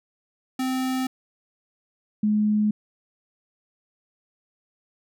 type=tone pair in turn; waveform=square / sine; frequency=259.1 / 211.3 Hz; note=C4 / G#3; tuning=-17 / +30 cents; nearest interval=major third; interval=353 cents; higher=first; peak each=-24 / -18 dBFS; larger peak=second; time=0.59-1.07 / 2.23-2.71 s; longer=neither; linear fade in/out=5 ms; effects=none